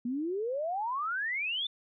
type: exponential sweep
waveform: sine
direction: up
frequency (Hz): 232.8 to 3596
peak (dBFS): -30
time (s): 0.05-1.67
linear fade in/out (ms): 5
effects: none